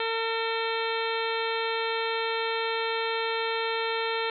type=harmonic tone with a mistuned harmonic; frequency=453 Hz; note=A#4; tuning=50 cents flat; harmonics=1 / 2 / 3 / 4 / 5 / 6 / 7 / 8 / 9; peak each=-30 / -33 / -35 / -36 / -37 / -38 / -38 / -39 / -40 dBFS; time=0-4.3 s; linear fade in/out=2 ms; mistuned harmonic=6; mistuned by=-52 cents; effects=none